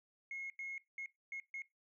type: tone bursts at uneven times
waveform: sine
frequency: 2164 Hz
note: C#7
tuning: 42 cents flat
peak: -40 dBFS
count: 5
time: 0.31-0.5 / 0.59-0.78 / 0.98-1.06 / 1.32-1.4 / 1.54-1.62 s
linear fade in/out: 2 ms
effects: noise-tail reverb RT60 0.2 s tail -20 dB re dry + tanh soft clip ceiling -37 dBFS